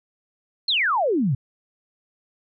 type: exponential sweep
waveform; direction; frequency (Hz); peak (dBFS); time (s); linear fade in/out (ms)
sine; down; 4372 to 117.8; -18; 0.68-1.35; 5
effects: none